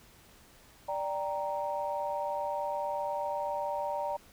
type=chord; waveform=sine; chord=G minor; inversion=second; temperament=equal; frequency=587.3 / 784 / 932.3 Hz; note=D5 / G5 / Bb5; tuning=0 / 0 / 0 cents; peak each=-34 / -37 / -34 dBFS; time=0.88-4.17 s; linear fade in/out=10 ms; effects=tanh soft clip ceiling -21 dBFS + pink hiss -58 dBFS RMS until 4.32 s